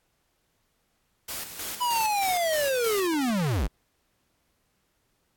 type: noise with tremolo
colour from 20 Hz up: white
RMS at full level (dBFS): -34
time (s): 1.28-3.08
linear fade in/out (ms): 10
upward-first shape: square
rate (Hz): 3.2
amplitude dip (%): 55
type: linear sweep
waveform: square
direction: down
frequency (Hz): 999 to 36.71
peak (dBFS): -24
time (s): 1.8-3.68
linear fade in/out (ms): 20
effects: pink hiss -72 dBFS RMS until 5.36 s + AAC 64 kbps